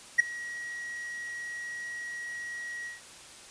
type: tone with ADSR envelope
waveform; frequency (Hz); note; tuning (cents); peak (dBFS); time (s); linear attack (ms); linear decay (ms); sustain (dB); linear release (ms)
triangle; 1907; A#6; +39; -12; 0.18-3.01; 17; 9; -22; 150
effects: white hiss -49 dBFS RMS until 3.5 s + resampled to 22050 Hz